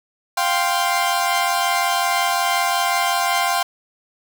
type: chord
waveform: sawtooth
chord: F suspended second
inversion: none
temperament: equal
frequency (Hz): 698.5 / 784 / 1046.5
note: F5 / G5 / C6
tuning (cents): 0 / 0 / 0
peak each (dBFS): -18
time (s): 0.37-3.63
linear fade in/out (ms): 5
effects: none